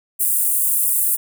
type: high-pass noise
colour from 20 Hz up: pink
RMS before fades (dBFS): -18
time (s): 0.19-1.17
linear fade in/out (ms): 20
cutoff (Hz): 8700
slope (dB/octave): 48
effects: none